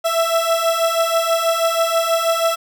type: beating tone pair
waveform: 30% pulse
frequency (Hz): 659.3 / 665.5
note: E5 / E5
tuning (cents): 0 / +16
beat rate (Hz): 6.2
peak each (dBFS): -17 / -15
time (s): 0.04-2.56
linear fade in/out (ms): 20
effects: none